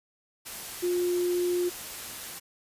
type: tone in noise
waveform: sine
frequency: 354.6 Hz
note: F4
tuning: 26 cents sharp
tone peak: -24 dBFS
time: 0.82-1.7 s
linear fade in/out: 20 ms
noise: white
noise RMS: -39 dBFS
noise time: 0.45-2.4 s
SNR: +12 dB
effects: resampled to 32000 Hz